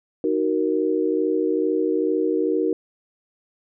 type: chord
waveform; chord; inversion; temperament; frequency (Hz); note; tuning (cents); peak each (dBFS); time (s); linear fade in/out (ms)
sine; D# minor; none; just; 311.1 / 373.4 / 466.7; D#4 / F#4 / A#4; 0 / +16 / +2; -23; 0.24-2.73; 2
effects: none

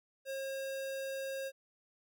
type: tone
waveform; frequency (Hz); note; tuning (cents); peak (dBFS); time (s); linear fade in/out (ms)
square; 539; C#5; -49; -38; 0.25-1.52; 50
effects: none

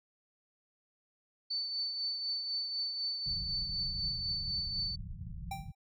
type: tone with tremolo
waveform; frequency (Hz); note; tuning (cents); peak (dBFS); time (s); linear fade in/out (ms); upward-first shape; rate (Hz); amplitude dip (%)
sine; 4514; C#8; +31; -31; 1.5-4.96; 10; triangle; 4; 50
type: low-pass noise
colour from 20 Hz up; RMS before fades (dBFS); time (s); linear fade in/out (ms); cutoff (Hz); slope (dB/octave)
pink; -43; 3.26-5.72; 10; 190; 96
type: tone with exponential decay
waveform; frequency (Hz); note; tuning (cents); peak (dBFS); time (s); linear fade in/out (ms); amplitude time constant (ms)
square; 784; G5; 0; -35; 5.51-5.75; 5; 51
effects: none

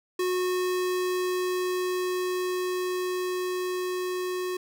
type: tone with level ramp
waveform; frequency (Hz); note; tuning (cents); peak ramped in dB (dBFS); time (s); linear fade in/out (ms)
square; 364.8; F#4; -24; -25 to -29; 0.19-4.57; 5
effects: none

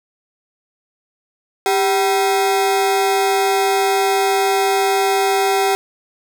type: ring-modulated tone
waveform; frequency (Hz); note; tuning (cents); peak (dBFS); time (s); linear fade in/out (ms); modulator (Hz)
40% pulse; 582; D5; -16; -10; 1.66-5.75; 0; 187
effects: none

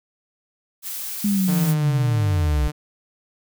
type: noise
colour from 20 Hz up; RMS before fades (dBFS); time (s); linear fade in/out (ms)
blue; -30; 0.82-1.75; 50
type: linear sweep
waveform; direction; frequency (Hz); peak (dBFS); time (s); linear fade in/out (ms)
sine; down; 208.6 to 58.27; -17; 1.24-2.68; 5
type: tone with pitch glide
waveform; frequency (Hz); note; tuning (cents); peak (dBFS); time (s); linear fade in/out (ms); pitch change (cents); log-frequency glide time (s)
sawtooth; 151.9 to 149.9; D#3 to D3; -41 to +36; -22; 1.47-2.72; 20; -23; 1.68-1.94
effects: none

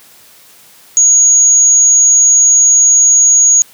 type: tone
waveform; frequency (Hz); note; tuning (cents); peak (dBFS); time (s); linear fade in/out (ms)
sine; 6680; G#8; +9; -4; 0.97-3.62; 0
effects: white hiss -42 dBFS RMS until 3.73 s + high-pass 80 Hz 12 dB/octave

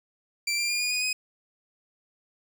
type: tone with pitch steps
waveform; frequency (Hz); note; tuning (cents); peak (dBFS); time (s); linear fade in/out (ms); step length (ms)
20% pulse; 2349 / 2380 / 2412 / 2445 / 2477 / 2510; D7 / D7 / D7 / D#7 / D#7 / D#7; 0 / +22 / +46 / -31 / -8 / +15; -20; 0.47-1.13; 5; 110
effects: none

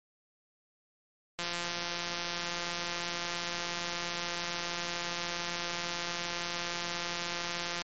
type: click train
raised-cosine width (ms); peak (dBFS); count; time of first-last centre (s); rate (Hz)
0.2; -17; 1113; 1.39-7.818; 173
effects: MP3 32 kbps

